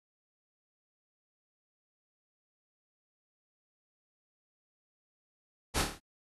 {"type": "noise with echo", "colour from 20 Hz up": "pink", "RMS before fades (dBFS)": -31, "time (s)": [5.74, 5.83], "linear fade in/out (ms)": 20, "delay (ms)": 27, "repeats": 6, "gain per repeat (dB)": -4, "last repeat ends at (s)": 5.992, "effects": ["AAC 32 kbps"]}